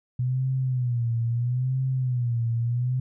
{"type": "tone with vibrato", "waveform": "sine", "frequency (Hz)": 123.47, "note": "B2", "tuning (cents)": 0, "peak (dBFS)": -22, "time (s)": [0.19, 3], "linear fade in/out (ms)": 5, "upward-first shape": "sine", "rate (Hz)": 0.76, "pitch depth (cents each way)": 110, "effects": []}